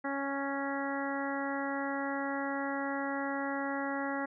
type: harmonic tone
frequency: 277.2 Hz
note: C#4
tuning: in tune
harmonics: 1 / 2 / 3 / 4 / 5 / 6 / 7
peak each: -36 / -39 / -39 / -43 / -42 / -42 / -42 dBFS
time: 0.04-4.26 s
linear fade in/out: 10 ms
effects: none